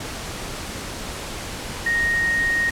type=tone in noise; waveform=sine; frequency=1864.7 Hz; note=A#6; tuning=in tune; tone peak=-18 dBFS; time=1.86-2.7 s; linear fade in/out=5 ms; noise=pink; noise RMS=-31 dBFS; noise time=0-2.71 s; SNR=+10 dB; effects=low-pass 10000 Hz 12 dB/octave